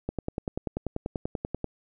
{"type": "click train", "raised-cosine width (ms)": 2, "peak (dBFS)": -16, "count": 17, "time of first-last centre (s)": [0.09, 1.643], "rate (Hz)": 10.3, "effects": []}